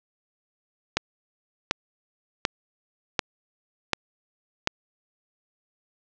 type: click train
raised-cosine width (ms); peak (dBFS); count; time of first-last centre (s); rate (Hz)
0.2; -3; 6; 0.97-4.674; 1.35
effects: low-pass 6000 Hz 12 dB/octave